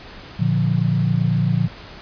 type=chord; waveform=sine; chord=Bb major; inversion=none; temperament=equal; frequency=116.54 / 146.83 / 174.61 Hz; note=Bb2 / D3 / F3; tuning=0 / 0 / 0 cents; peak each=-20 dBFS; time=0.39-1.68 s; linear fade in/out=10 ms; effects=pink hiss -39 dBFS RMS until 2.01 s + resampled to 11025 Hz